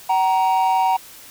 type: tone pair together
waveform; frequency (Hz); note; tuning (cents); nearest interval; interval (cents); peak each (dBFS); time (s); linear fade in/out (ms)
triangle; 758.6 / 937; F#5 / A#5; +43 / +9; major third; 366; -15; 0.09-0.97; 10
effects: tanh soft clip ceiling -8 dBFS + white hiss -42 dBFS RMS until 1.3 s